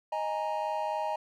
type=chord; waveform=triangle; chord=D# suspended fourth; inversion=none; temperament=just; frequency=622.3 / 829.7 / 933.4 Hz; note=D#5 / G#5 / A#5; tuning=0 / -2 / +2 cents; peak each=-32 dBFS; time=0.12-1.16 s; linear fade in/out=5 ms; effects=none